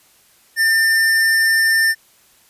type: tone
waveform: square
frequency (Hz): 1796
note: A6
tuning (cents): +35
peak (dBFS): -13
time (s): 0.56-1.95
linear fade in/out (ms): 50
effects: white hiss -53 dBFS RMS until 2.49 s + resampled to 32000 Hz